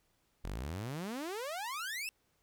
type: exponential sweep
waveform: sawtooth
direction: up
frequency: 41.25 to 2726 Hz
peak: -34 dBFS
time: 0.44-2.09 s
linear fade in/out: 0 ms
effects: pink hiss -75 dBFS RMS until 2.42 s